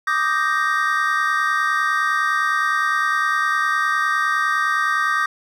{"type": "chord", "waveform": "triangle", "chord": "Eb major seventh", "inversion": "third", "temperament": "equal", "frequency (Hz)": [1174.7, 1244.5, 1568, 1864.7], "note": ["D6", "Eb6", "G6", "Bb6"], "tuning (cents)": [0, 0, 0, 0], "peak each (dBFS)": -21, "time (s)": [0.07, 5.26], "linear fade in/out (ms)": 5, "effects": []}